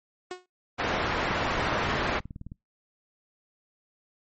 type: tone with exponential decay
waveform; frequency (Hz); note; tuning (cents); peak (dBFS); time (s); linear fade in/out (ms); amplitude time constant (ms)
sawtooth; 364.2; F#4; -27; -27; 0.31-0.46; 2; 32
type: low-pass noise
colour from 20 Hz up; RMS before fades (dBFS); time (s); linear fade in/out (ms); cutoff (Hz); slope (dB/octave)
white; -28; 0.78-2.2; 20; 1600; 12
type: click train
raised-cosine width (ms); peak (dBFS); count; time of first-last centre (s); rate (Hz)
5; -27; 31; 0.94-2.519; 19
effects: noise-tail reverb RT60 0.2 s tail -26 dB re dry + MP3 32 kbps